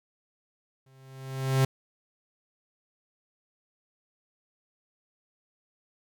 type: tone with exponential growth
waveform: 45% pulse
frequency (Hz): 133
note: C3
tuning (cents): +29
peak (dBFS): -19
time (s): 0.86-1.65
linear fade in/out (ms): 5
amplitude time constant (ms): 170
effects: none